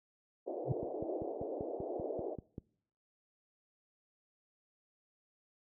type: band-pass noise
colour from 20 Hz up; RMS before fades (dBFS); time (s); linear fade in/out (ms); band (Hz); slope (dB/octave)
pink; -40; 0.46-2.36; 20; 320 to 690; 48
type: tone with exponential growth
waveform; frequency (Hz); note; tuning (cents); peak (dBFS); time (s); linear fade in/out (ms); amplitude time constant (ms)
sine; 132.2; C3; +18; -25; 0.64-0.72; 5; 16
type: click train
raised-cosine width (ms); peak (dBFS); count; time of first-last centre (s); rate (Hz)
3; -29; 10; 0.83-2.581; 5.14
effects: noise-tail reverb RT60 0.7 s tail -24 dB re dry + high-pass 60 Hz 12 dB/octave